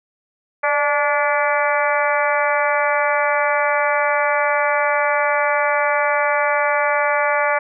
harmonic tone with a mistuned harmonic, 289 Hz, D4, 28 cents flat, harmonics 2 / 3 / 4 / 5 / 6 / 7 / 8, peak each -20 / -22 / -23 / -24 / -25 / -25 / -26 dBFS, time 0.63-7.59 s, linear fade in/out 10 ms, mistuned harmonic 2, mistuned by +35 cents, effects none

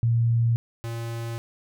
sine / square tone pair in turn, 116.5 / 115.87 Hz, A#2 / A#2, -1 / -10 cents, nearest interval unison, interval 9 cents, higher first, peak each -18 / -30 dBFS, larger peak first, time 0.03-0.56 / 0.84-1.38 s, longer second, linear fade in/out 0 ms, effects none

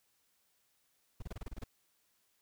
brown noise bursts, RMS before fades -41 dBFS, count 9, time 1.2-1.64 s, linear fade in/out 5 ms, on 24 ms, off 28 ms, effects white hiss -75 dBFS RMS until 2.41 s

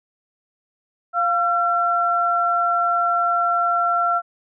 sine tone pair together, 698.5 / 1355.7 Hz, F5 / E6, 0 / +48 cents, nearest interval major seventh, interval 1148 cents, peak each -21 / -18 dBFS, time 1.13-4.22 s, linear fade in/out 50 ms, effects none

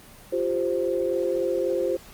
sine chord, F suspended second, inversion none, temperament just, 349.2 / 392.9 / 523.8 Hz, F4 / G4 / C5, 0 / +4 / +2 cents, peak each -27 / -28 / -25 dBFS, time 0.32-1.97 s, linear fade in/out 10 ms, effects pink hiss -48 dBFS RMS until 2.13 s + Opus 24 kbps

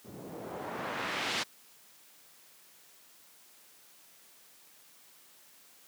white noise with low-pass filter sweep, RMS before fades -37 dBFS, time 0.04-1.44 s, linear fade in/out 20 ms, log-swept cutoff 240 to 4500 Hz, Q 0.93, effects white hiss -59 dBFS RMS until 5.87 s + high-pass 150 Hz 12 dB/octave

